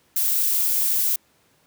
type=noise; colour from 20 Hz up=violet; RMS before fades=-21 dBFS; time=0.16-1.16 s; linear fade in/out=5 ms; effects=pink hiss -61 dBFS RMS until 1.66 s + high-pass 100 Hz 12 dB/octave